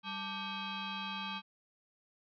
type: tone with frequency modulation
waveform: sine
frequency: 1174.7 Hz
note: D6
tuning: in tune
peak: -37 dBFS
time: 0.03-1.42 s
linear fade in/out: 50 ms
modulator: 685 Hz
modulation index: 3.9
effects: none